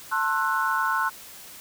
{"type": "chord", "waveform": "sine", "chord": "F# half-diminished seventh", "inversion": "first", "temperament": "just", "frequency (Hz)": [888, 1065.6, 1332, 1480], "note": ["A5", "C6", "E6", "F#6"], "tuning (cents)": [16, 31, 18, 0], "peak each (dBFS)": [-29, -26, -29, -26], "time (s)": [0.11, 1.1], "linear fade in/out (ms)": 20, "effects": ["white hiss -44 dBFS RMS until 1.6 s"]}